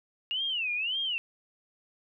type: tone with vibrato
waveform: sine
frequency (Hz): 2794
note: F7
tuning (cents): 0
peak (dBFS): -28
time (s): 0.31-1.18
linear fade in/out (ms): 0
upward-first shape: sine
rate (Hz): 1.8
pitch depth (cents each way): 250
effects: none